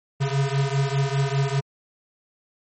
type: beating tone pair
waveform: square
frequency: 136 / 141 Hz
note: C#3 / C#3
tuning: -33 / +30 cents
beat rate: 5 Hz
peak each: -23 / -25 dBFS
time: 0.2-1.61 s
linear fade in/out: 20 ms
effects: MP3 32 kbps